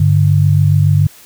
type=tone pair together; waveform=sine; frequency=99.71 / 146.83 Hz; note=G2 / D3; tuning=+30 / 0 cents; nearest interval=perfect fifth; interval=670 cents; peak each=-10 dBFS; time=0-1.07 s; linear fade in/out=5 ms; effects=white hiss -41 dBFS RMS until 1.25 s